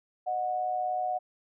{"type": "tone pair together", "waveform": "sine", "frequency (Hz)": [616, 732.6], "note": ["D#5", "F#5"], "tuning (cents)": [-17, -17], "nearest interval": "minor third", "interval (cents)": 300, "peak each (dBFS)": [-35, -28], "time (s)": [0.26, 1.19], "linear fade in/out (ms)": 20, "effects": []}